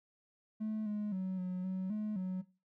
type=tone with pitch steps; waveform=triangle; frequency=216.4 / 209.4 / 187.4 / 182.7 / 187.3 / 212.8 / 185.4 Hz; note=A3 / G#3 / F#3 / F#3 / F#3 / G#3 / F#3; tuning=-29 / +15 / +22 / -22 / +21 / +42 / +4 cents; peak=-31 dBFS; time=0.6-2.42 s; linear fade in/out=20 ms; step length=260 ms; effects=noise-tail reverb RT60 0.3 s tail -19 dB re dry + tanh soft clip ceiling -30 dBFS